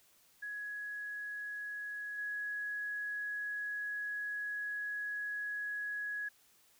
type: tone with level steps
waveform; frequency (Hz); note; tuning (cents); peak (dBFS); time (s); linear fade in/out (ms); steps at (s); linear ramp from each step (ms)
sine; 1674; G#6; +13; -39 / -36; 0.42-6.29; 10; 2.18; 5
effects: white hiss -67 dBFS RMS until 6.79 s